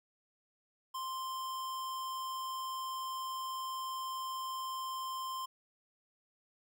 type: tone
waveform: square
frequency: 1046.5 Hz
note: C6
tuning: in tune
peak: -38 dBFS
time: 0.94-5.46 s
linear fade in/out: 10 ms
effects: none